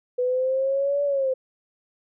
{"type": "exponential two-way sweep", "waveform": "sine", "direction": "up then down", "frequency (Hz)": [493.9, 576, 515], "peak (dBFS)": -20, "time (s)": [0.18, 1.34], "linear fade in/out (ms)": 10, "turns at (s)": 1.04, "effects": []}